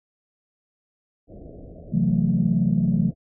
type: low-pass noise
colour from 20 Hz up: pink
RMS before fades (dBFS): -41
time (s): 1.27-3.15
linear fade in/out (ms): 50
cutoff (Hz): 680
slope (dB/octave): 96
type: chord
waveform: sine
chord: F# half-diminished seventh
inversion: second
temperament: just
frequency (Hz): 133.2 / 166.5 / 185 / 222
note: C3 / E3 / F#3 / A3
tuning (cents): +31 / +18 / 0 / +16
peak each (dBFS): -26 / -22 / -22 / -24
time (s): 1.92-3.11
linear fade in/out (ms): 20
effects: none